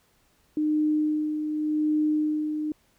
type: tone with tremolo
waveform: sine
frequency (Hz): 304.8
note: D#4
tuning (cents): -36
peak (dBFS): -20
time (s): 0.57-2.72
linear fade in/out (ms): 2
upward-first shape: sine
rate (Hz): 0.87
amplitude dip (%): 50
effects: pink hiss -65 dBFS RMS until 2.98 s